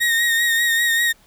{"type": "tone with vibrato", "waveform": "35% pulse", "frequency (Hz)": 1864.7, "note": "A#6", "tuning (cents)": 0, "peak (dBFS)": -14, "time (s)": [0, 1.13], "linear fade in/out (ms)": 20, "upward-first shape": "sine", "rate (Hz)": 5.1, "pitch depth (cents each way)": 33, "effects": ["pink hiss -54 dBFS RMS until 1.26 s"]}